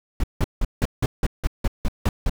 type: noise bursts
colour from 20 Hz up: brown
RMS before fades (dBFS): -19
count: 11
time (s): 0.2-2.296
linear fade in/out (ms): 2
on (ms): 36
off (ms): 170
effects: none